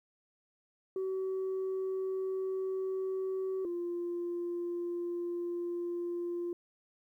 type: tone pair in turn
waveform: sine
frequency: 379.3 / 347.7 Hz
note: F#4 / F4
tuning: +43 / -8 cents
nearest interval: major second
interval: 151 cents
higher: first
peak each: -30 / -32 dBFS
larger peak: first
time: 0.96-3.65 / 3.65-6.53 s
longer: second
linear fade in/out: 2 ms
effects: tanh soft clip ceiling -30 dBFS + 12-bit